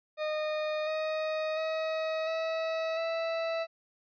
40% pulse tone with pitch steps, 614 / 624.7 / 635.7 / 646.8 / 658.1 Hz, D#5 / D#5 / D#5 / E5 / E5, -23 / +7 / +37 / -33 / -3 cents, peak -29 dBFS, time 0.17-3.67 s, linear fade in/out 50 ms, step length 700 ms, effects resampled to 11025 Hz

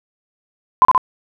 sine tone with echo, 1018 Hz, C6, 48 cents flat, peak -5 dBFS, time 0.82-0.85 s, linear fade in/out 0 ms, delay 64 ms, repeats 2, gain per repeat -2 dB, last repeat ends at 0.978 s, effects none

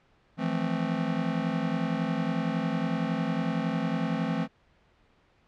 square chord, F major seventh, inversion third, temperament just, 163.7 / 174.61 / 218.3 / 261.9 Hz, E3 / F3 / A3 / C4, -12 / 0 / -13 / +2 cents, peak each -33 dBFS, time 0.37-4.48 s, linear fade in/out 50 ms, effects pink hiss -64 dBFS RMS until 5.47 s + low-pass 3000 Hz 12 dB/octave

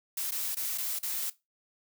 blue noise with dropouts, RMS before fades -33 dBFS, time 0.17-1.3 s, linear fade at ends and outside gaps 5 ms, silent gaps 0.309-0.319 / 0.548-0.568 / 0.777-0.781 / 0.989-1.029 s, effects noise-tail reverb RT60 0.2 s tail -17 dB re dry

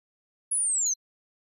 sine linear sweep, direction down, 10500 to 6030 Hz, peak -23 dBFS, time 0.51-0.94 s, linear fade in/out 10 ms
square tone with exponential decay, 4107 Hz, C8, 33 cents flat, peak -31 dBFS, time 0.86-0.96 s, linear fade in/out 5 ms, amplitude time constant 21 ms
effects none

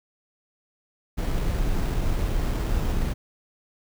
brown noise with sample-and-hold, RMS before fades -24 dBFS, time 1.17-3.14 s, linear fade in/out 20 ms, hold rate 6300 Hz, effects none

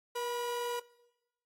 45% pulse tone pair together, 478.3 / 979.5 Hz, A#4 / B5, +44 / -15 cents, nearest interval octave, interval 1241 cents, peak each -36 / -38 dBFS, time 0.15-0.8 s, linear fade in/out 10 ms, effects noise-tail reverb RT60 1.0 s tail -21 dB re dry + AAC 48 kbps

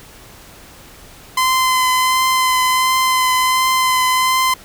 sawtooth tone with vibrato, 1028 Hz, C6, 31 cents flat, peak -9 dBFS, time 1.37-4.54 s, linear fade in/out 5 ms, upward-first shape triangle, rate 1.4 Hz, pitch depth 17 cents each way, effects pink hiss -41 dBFS RMS until 4.64 s

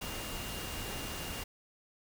sine tone in noise, 2817 Hz, F7, 14 cents sharp, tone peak -47 dBFS, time 0.01-1.44 s, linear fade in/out 10 ms, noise pink, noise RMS -40 dBFS, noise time 0.01-1.44 s, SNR -10 dB, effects none

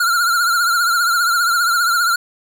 square tone with vibrato, 1396.9 Hz, F6, in tune, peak -14 dBFS, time 0-2.16 s, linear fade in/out 5 ms, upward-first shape triangle, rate 15 Hz, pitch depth 83 cents each way, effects none

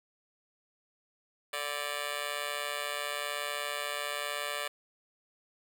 10% pulse tone with amplitude modulation, 584 Hz, D5, 10 cents flat, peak -21 dBFS, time 1.53-4.68 s, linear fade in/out 5 ms, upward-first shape sine, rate 141 Hz, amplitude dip 95%, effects none

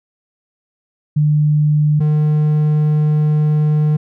sine / triangle tone pair in turn, 150 / 151.57 Hz, D3 / D#3, +37 / -45 cents, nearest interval unison, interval 18 cents, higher second, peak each -10 / -9 dBFS, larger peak second, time 1.16-2 / 2-3.97 s, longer second, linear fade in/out 10 ms, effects none

